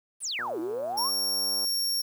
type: exponential two-way sweep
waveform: sine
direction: down then up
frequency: 11040 to 311.1 to 1227 Hz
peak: -29 dBFS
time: 0.2-1.11 s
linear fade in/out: 50 ms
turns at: 0.59 s
type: click train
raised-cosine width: 1 ms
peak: -29 dBFS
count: 153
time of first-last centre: 0.39-1.646 s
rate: 121 Hz
type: tone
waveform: sawtooth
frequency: 5520 Hz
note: F8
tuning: 21 cents flat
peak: -23 dBFS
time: 0.97-2.02 s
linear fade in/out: 10 ms
effects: high-pass 200 Hz 12 dB/octave + 9-bit